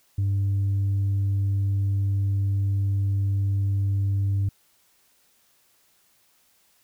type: tone with tanh clipping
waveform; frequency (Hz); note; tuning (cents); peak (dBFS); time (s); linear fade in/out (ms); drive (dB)
sine; 98.8; G2; +14; -21; 0.18-4.49; 5; 1
effects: white hiss -63 dBFS RMS until 6.83 s